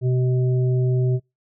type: harmonic tone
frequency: 126.8 Hz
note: B2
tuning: 46 cents sharp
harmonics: 1 / 3 / 5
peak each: -17 / -26 / -37 dBFS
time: 0.01-1.2 s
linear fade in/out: 50 ms
effects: noise-tail reverb RT60 0.2 s tail -24 dB re dry